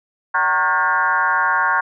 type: tone with frequency modulation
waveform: sine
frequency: 1262 Hz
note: D#6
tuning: 24 cents sharp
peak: -14 dBFS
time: 0.34-1.81 s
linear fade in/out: 10 ms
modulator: 168 Hz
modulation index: 2.5
effects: none